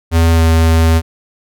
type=tone with pitch glide; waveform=square; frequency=82.7 to 81.56 Hz; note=E2 to E2; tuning=+6 to -18 cents; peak=-8 dBFS; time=0.11-1.02 s; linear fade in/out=50 ms; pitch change=-24 cents; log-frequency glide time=0.32-0.42 s; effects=none